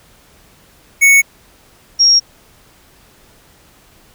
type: tone pair in turn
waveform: square / sine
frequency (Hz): 2217 / 5586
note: C#7 / F8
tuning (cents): 0 / -1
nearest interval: octave + major third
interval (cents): 1599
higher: second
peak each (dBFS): -6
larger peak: neither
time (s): 1.01-1.22 / 1.99-2.2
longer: neither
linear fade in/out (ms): 20
effects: pink hiss -48 dBFS RMS until 4.14 s